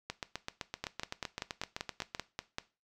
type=two click trains; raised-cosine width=0.2 ms; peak=-19 / -18 dBFS; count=17 / 10; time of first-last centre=0.1-2.149 / 0.84-2.584 s; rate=7.81 / 5.16 Hz; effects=noise-tail reverb RT60 0.3 s tail -17 dB re dry